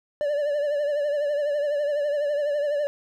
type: tone with vibrato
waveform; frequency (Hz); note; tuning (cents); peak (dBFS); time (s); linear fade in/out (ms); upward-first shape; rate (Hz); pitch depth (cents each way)
triangle; 583; D5; -13; -20; 0.21-2.87; 0; triangle; 12; 66
effects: none